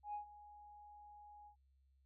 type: tone with ADSR envelope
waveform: sine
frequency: 830.6 Hz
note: G#5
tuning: in tune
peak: -39 dBFS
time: 0.03-1.56 s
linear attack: 110 ms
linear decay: 110 ms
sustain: -17 dB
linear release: 93 ms
effects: tanh soft clip ceiling -37 dBFS + added 67 Hz sine -70 dBFS peak until 2.05 s